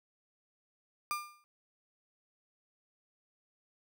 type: tone with exponential decay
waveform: 35% pulse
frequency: 1200 Hz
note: D6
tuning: 37 cents sharp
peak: -28 dBFS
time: 1.11-1.44 s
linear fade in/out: 0 ms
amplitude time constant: 71 ms
effects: none